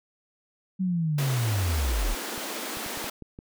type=linear sweep; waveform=sine; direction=down; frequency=191.5 to 32 Hz; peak=-23 dBFS; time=0.79-2.15 s; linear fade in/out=20 ms
type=high-pass noise; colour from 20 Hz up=pink; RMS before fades=-34 dBFS; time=1.18-3.1 s; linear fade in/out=5 ms; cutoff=220 Hz; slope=48 dB/octave
type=clicks; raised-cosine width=3 ms; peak=-28 dBFS; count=7; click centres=2.378 / 2.771 / 2.863 / 2.974 / 3.043 / 3.223 / 3.389 s
effects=none